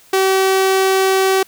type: tone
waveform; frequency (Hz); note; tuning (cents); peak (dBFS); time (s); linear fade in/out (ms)
sawtooth; 382.4; G4; -43; -8; 0.13-1.43; 5
effects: white hiss -48 dBFS RMS until 1.47 s